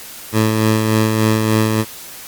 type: tone with tremolo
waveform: 15% pulse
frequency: 109.6 Hz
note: A2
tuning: 6 cents flat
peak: -5 dBFS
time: 0.32-1.85 s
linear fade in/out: 50 ms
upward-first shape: sine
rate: 3.4 Hz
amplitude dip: 35%
effects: white hiss -34 dBFS RMS until 2.27 s + Opus 48 kbps